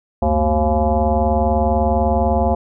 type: tone with frequency modulation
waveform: sine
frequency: 380 Hz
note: F#4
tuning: 46 cents sharp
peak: -13 dBFS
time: 0.22-2.55 s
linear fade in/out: 5 ms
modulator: 156 Hz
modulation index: 2.9
effects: none